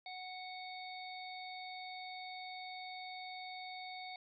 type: harmonic tone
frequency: 740 Hz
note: F#5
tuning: in tune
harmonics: 1 / 3 / 5 / 6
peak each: -47 / -50 / -53 / -54 dBFS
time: 0.06-4.16 s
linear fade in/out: 2 ms
effects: none